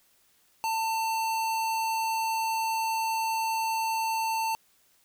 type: tone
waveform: square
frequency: 895 Hz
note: A5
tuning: 29 cents sharp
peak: -27 dBFS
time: 0.64-4.55 s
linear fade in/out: 0 ms
effects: white hiss -65 dBFS RMS until 5.04 s